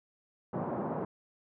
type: band-pass noise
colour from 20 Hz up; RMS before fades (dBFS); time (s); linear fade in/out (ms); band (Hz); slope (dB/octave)
pink; -35; 0.53-1.05; 5; 150 to 1000; 24
effects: none